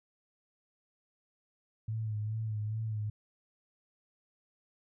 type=tone with vibrato; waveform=sine; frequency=108.5 Hz; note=A2; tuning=24 cents flat; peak=-32 dBFS; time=1.88-3.1 s; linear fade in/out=5 ms; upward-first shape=sine; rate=2.4 Hz; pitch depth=47 cents each way; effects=none